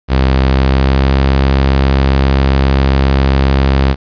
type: tone with pitch glide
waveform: sawtooth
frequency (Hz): 66 to 67.46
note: C2 to C#2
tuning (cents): +16 to -46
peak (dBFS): -4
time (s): 0.08-3.96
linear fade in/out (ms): 50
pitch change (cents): +38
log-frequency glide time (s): 0.42-1.2
effects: resampled to 11025 Hz + 7-bit